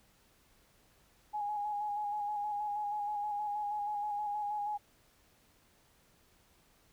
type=tone with vibrato; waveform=sine; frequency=830.6 Hz; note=G#5; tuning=in tune; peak=-33 dBFS; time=1.33-4.78 s; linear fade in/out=20 ms; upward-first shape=square; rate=6.3 Hz; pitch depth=24 cents each way; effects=pink hiss -67 dBFS RMS until 6.92 s